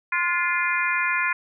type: harmonic tone with a mistuned harmonic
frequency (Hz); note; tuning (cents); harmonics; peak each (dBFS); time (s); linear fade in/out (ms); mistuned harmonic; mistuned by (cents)
347.2; F4; -10; 3 / 4 / 5 / 6 / 7; -27 / -27 / -27 / -27 / -27; 0.12-1.33; 5; 4; +44
effects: none